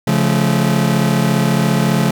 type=chord; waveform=40% pulse; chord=Db augmented; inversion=none; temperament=just; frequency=138.59 / 173.24 / 216.5 Hz; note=Db3 / F3 / A3; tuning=0 / -14 / -28 cents; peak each=-16 dBFS; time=0.07-2.11 s; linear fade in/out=5 ms; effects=none